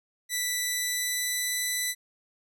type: tone with pitch glide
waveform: 10% pulse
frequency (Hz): 1975.5 to 1989.2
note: B6 to B6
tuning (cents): 0 to +12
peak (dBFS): -18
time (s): 0.29-1.95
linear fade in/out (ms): 50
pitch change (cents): +12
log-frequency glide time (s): 0.55-1.62
effects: none